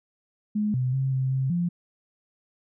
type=tone with pitch steps; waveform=sine; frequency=210.5 / 127.2 / 133.6 / 131.3 / 132.6 / 173.9 Hz; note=G#3 / C3 / C3 / C3 / C3 / F3; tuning=+24 / -48 / +36 / +6 / +23 / -7 cents; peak=-22 dBFS; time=0.55-1.69 s; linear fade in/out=10 ms; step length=190 ms; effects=none